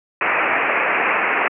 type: low-pass noise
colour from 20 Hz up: white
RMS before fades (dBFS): -18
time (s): 0.21-1.48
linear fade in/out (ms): 2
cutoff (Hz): 2600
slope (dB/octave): 96
effects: high-pass 400 Hz 12 dB/octave